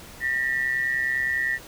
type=tone pair together; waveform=sine; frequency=1801 / 1930.9 Hz; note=A6 / B6; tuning=+40 / -40 cents; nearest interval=minor second; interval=120 cents; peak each=-25 dBFS; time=0.2-1.59 s; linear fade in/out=50 ms; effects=pink hiss -44 dBFS RMS until 1.67 s